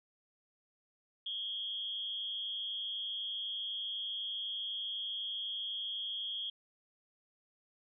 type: tone with amplitude modulation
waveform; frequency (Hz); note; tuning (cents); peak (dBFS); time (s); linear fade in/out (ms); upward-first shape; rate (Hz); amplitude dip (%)
sine; 3264; G#7; -31; -33; 1.26-6.5; 5; sine; 200; 70
effects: none